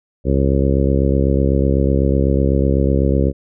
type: harmonic tone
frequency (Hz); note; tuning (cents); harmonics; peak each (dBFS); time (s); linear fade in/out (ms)
68; C#2; -33; 1 / 2 / 3 / 4 / 5 / 6 / 7 / 8; -16 / -19 / -21 / -22 / -23 / -24 / -24 / -25; 0.24-3.33; 50
effects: none